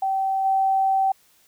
sine tone with level steps, 772 Hz, G5, 27 cents flat, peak -20 / -17 dBFS, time 0.02-1.12 s, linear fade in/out 5 ms, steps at 0.44 s, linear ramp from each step 20 ms, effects white hiss -59 dBFS RMS until 1.47 s

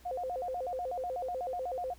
sine tone with vibrato, 608 Hz, D#5, 40 cents flat, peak -33 dBFS, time 0.05-1.94 s, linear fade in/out 10 ms, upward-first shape square, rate 8.1 Hz, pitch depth 280 cents each way, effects added 60 Hz sine -56 dBFS peak until 1.98 s + pink hiss -61 dBFS RMS until 1.98 s

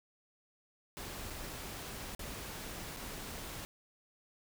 pink noise with dropouts, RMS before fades -44 dBFS, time 0.97-3.65 s, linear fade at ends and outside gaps 0 ms, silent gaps 1.301-1.305 / 2.149-2.193 / 2.964-2.97 s, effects none

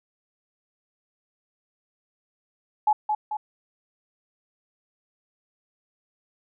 sine tone with echo, 850 Hz, G#5, 40 cents sharp, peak -16 dBFS, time 2.87-2.93 s, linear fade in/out 5 ms, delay 220 ms, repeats 2, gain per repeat -5 dB, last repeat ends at 3.37 s, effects none

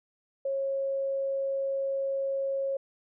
sine tone, 545 Hz, C#5, 29 cents flat, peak -27 dBFS, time 0.45-2.77 s, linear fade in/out 5 ms, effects none

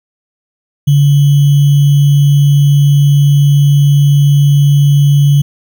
sine tone with sample-and-hold, 142.9 Hz, D3, 47 cents flat, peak -4 dBFS, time 0.87-5.42 s, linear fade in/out 10 ms, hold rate 3150 Hz, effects none

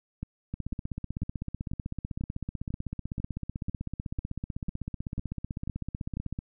two click trains, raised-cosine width 5 ms, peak -21 / -21 dBFS, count 13 / 94, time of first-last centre 0.23-6.171 / 0.54-6.389 s, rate 2.02 / 15.9 Hz, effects none

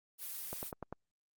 blue noise, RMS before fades -43 dBFS, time 0.18-0.72 s, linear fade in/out 50 ms
click train, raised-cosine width 1 ms, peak -27 dBFS, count 5, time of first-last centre 0.53-0.926 s, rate 10.1 Hz
effects Opus 32 kbps

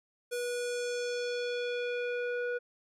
square tone with low-pass filter sweep, 486.4 Hz, B4, 26 cents flat, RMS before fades -34 dBFS, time 0.31-2.59 s, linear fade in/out 20 ms, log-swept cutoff 12000 to 1500 Hz, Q 1.7, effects none

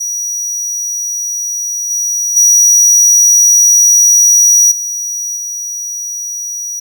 square tone with level steps, 5800 Hz, F#8, 35 cents flat, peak -16 / -13 / -5 / -17 / -19 dBFS, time 0-6.8 s, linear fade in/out 10 ms, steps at 1.9 / 2.36 / 4.71 / 5.36 s, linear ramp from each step 10 ms, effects none

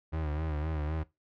35% pulse tone with vibrato, 77 Hz, D#2, 17 cents flat, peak -29 dBFS, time 0.12-1.04 s, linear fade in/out 20 ms, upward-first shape sine, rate 3.9 Hz, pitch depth 66 cents each way, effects noise-tail reverb RT60 0.2 s tail -19 dB re dry + low-pass 2000 Hz 12 dB/octave

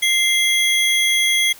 square tone pair together, 2089 / 3316 Hz, C7 / G#7, -3 / -3 cents, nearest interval minor sixth, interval 800 cents, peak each -18 dBFS, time 0.02-1.53 s, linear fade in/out 10 ms, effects white hiss -43 dBFS RMS until 1.59 s

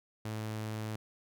sawtooth tone, 108.7 Hz, A2, 21 cents flat, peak -32 dBFS, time 0.25-0.96 s, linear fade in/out 5 ms, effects none

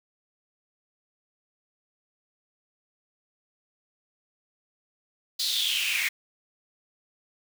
pink noise with high-pass filter sweep, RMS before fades -27 dBFS, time 5.39-6.09 s, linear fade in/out 10 ms, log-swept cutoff 4300 to 2100 Hz, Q 7, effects none

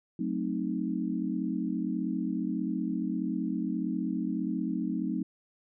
sine chord, F# diminished seventh, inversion none, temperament equal, 185 / 220 / 261.6 / 311.1 Hz, F#3 / A3 / C4 / Eb4, 0 / 0 / 0 / 0 cents, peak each -34 dBFS, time 0.19-5.23 s, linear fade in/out 5 ms, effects none

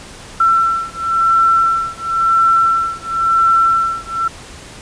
sine beating tone pair, 1344 / 1344.96 Hz, E6 / E6, +33 / +34 cents, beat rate 0.96 Hz, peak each -14 dBFS, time 0.4-4.28 s, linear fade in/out 5 ms, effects pink hiss -35 dBFS RMS until 4.81 s + resampled to 22050 Hz

